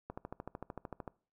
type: click train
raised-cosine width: 1 ms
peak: -27 dBFS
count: 14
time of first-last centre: 0.1-1.077 s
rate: 13.3 Hz
effects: noise-tail reverb RT60 0.4 s tail -22 dB re dry